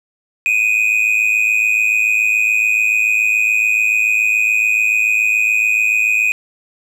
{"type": "tone with amplitude modulation", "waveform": "triangle", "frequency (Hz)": 2489, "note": "D#7", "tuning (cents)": 0, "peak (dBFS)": -7, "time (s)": [0.46, 6.32], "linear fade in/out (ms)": 0, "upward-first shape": "sine", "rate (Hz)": 107, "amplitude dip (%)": 75, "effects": []}